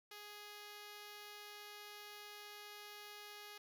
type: tone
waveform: 5% pulse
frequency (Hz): 415.3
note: G#4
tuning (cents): 0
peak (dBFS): -40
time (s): 0.11-3.58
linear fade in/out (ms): 5
effects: none